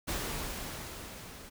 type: noise with level ramp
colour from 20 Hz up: pink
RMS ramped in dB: -34 to -49 dBFS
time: 0.07-1.5 s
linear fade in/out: 20 ms
effects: none